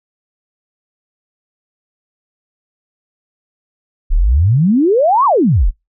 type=exponential two-way sweep; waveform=sine; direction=up then down; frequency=31.21 to 1174.7 to 31.21 Hz; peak=-8 dBFS; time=4.1-5.71 s; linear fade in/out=20 ms; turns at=5.25 s; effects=noise-tail reverb RT60 0.2 s tail -25 dB re dry